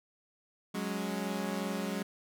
sawtooth chord, F# suspended second, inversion none, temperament equal, 185 / 207.7 / 277.2 Hz, F#3 / G#3 / C#4, 0 / 0 / 0 cents, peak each -33 / -32 / -37 dBFS, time 0.74-2.03 s, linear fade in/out 10 ms, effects none

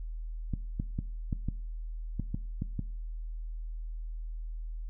clicks, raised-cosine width 5 ms, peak -19 dBFS, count 9, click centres 0.537 / 0.799 / 0.989 / 1.328 / 1.486 / 2.197 / 2.345 / 2.621 / 2.793 s, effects noise-tail reverb RT60 0.5 s tail -20 dB re dry + added 40 Hz sine -35 dBFS peak until 4.89 s

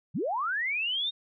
sine linear sweep, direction up, 108 to 3729 Hz, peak -27 dBFS, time 0.14-1.11 s, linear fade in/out 20 ms, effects none

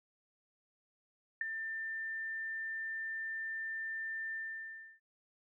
sine tone with ADSR envelope, 1790 Hz, A6, 29 cents sharp, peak -29 dBFS, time 1.41-5 s, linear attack 3 ms, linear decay 13 ms, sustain -8 dB, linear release 660 ms, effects none

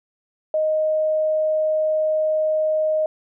sine tone, 622.3 Hz, D#5, in tune, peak -17 dBFS, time 0.54-3.06 s, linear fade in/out 2 ms, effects none

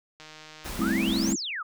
click train, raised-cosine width 0.2 ms, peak -28 dBFS, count 76, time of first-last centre 0.2-0.684 s, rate 155 Hz
pink noise, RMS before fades -36 dBFS, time 0.64-1.34 s, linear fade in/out 20 ms
sine chord, A minor seventh, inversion third, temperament equal, 196 / 220 / 261.6 / 329.6 Hz, G3 / A3 / C4 / E4, 0 / 0 / 0 / 0 cents, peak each -29 dBFS, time 0.79-1.36 s, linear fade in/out 5 ms
sine exponential two-way sweep, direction up then down, 1169 to 7580 to 1169 Hz, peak -30 dBFS, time 0.81-1.63 s, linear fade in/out 10 ms, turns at 1.34 s
effects none

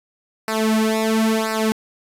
sawtooth tone with flanger, 220.2 Hz, A3, 2 cents sharp, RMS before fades -19 dBFS, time 0.48-1.72 s, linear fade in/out 0 ms, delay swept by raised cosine 0.3 to 3.9 ms, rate 0.98 Hz, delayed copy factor -0.95, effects resampled to 32000 Hz + 7-bit

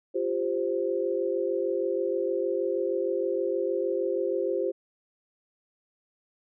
sine chord, F suspended second, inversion none, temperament equal with one note detuned, 349.2 / 395.6 / 523.3 Hz, F4 / G4 / C5, 0 / +16 / 0 cents, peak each -30 / -29 / -29 dBFS, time 0.14-4.72 s, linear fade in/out 20 ms, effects none

